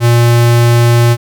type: tone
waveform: square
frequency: 118.6 Hz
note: A#2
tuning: 30 cents sharp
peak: -6 dBFS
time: 0-1.17 s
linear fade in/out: 50 ms
effects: none